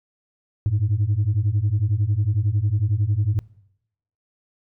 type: beating tone pair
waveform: sine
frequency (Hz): 98 / 109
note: G2 / A2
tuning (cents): 0 / -16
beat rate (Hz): 11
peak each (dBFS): -20 / -18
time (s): 0.66-3.39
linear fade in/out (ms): 0
effects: noise-tail reverb RT60 0.8 s tail -23 dB re dry + tanh soft clip ceiling -14 dBFS